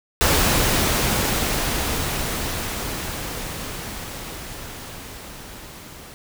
pink noise with level ramp, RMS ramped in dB -17 to -41 dBFS, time 0.21-6.14 s, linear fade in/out 0 ms, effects none

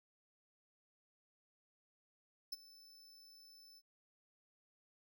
45% pulse tone with ADSR envelope, 5274 Hz, E8, in tune, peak -38 dBFS, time 2.52-3.82 s, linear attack 9 ms, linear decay 24 ms, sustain -21 dB, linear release 44 ms, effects none

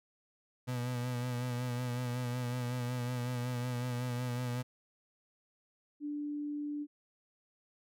35% pulse tone with vibrato, 123.47 Hz, B2, in tune, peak -32 dBFS, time 0.67-4.63 s, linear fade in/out 20 ms, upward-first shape sine, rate 5.4 Hz, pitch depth 38 cents each way
sine tone, 293.7 Hz, D4, in tune, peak -35 dBFS, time 6-6.87 s, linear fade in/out 50 ms
effects none

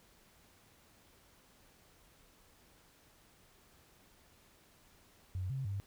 sine tone with pitch steps, 92.5 / 133.8 / 99.1 Hz, F#2 / C3 / G2, 0 / +39 / +19 cents, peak -35 dBFS, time 5.35-5.8 s, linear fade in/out 0 ms, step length 150 ms, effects pink hiss -65 dBFS RMS until 5.86 s

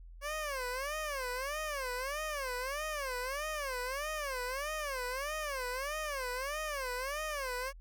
15% pulse tone with vibrato, 554.4 Hz, C#5, in tune, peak -29 dBFS, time 0.21-7.73 s, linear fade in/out 50 ms, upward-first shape sine, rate 1.6 Hz, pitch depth 200 cents each way, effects added 42 Hz sine -48 dBFS peak until 7.8 s

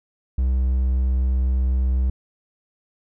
triangle tone, 64 Hz, C2, 38 cents flat, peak -15 dBFS, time 0.38-2.1 s, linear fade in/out 5 ms, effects none

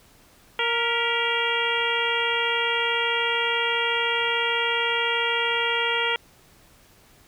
harmonic tone with a mistuned harmonic, 466.2 Hz, A#4, in tune, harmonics 1 / 2 / 3 / 4 / 5 / 6 / 7, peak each -29 / -29 / -29 / -29 / -29 / -29 / -29 dBFS, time 0.59-6.16 s, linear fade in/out 2 ms, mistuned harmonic 4, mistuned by +69 cents, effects pink hiss -55 dBFS RMS until 7.27 s

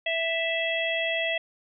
harmonic tone, 659.3 Hz, E5, in tune, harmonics 1 / 3 / 4 / 5, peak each -29 / -30 / -30 / -32 dBFS, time 0.06-1.38 s, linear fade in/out 5 ms, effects none

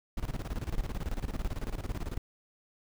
brown noise with tremolo, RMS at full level -32 dBFS, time 0.17-2.18 s, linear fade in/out 5 ms, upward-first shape square, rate 18 Hz, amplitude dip 80%, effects none

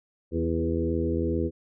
harmonic tone with a mistuned harmonic, 82.41 Hz, E2, in tune, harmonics 1 / 2 / 3 / 4 / 5 / 6, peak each -29 / -34 / -31 / -29 / -32 / -33 dBFS, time 0.31-1.51 s, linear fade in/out 50 ms, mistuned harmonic 4, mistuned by +24 cents, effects none

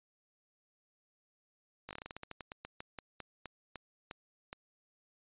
slowing click train, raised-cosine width 0.3 ms, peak -27 dBFS, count 21, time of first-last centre 1.89-4.529 s, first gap 18 ms, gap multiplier 1.18, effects resampled to 8000 Hz

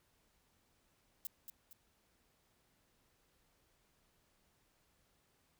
violet noise with echo, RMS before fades -42 dBFS, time 1.25-1.27 s, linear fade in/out 0 ms, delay 230 ms, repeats 2, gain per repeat -7 dB, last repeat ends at 1.73 s, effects pink hiss -75 dBFS RMS until 5.59 s

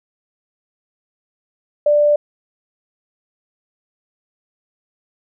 sine tone, 590 Hz, D5, 8 cents sharp, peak -10 dBFS, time 1.86-2.16 s, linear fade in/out 5 ms, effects none

